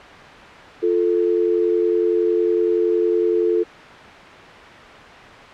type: tone pair together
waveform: sine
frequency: 349.2 / 440 Hz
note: F4 / A4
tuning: 0 / 0 cents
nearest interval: major third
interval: 400 cents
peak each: -18 dBFS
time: 0.82-3.64 s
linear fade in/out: 20 ms
effects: white hiss -38 dBFS RMS until 5.53 s + low-pass 2000 Hz 12 dB/octave